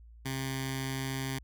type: tone with notch filter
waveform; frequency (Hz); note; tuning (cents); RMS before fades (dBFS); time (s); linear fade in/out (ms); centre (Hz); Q
10% pulse; 133.3; C3; +33; -35; 0.25-1.39; 10; 560; 0.56
effects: added 57 Hz sine -50 dBFS peak until 1.43 s